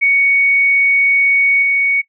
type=tone with level steps; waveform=sine; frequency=2231 Hz; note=C#7; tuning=11 cents sharp; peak=-9 / -11 dBFS; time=0.01-2.02 s; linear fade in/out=20 ms; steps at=1.62 s; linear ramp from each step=10 ms; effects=noise-tail reverb RT60 0.1 s tail -19 dB re dry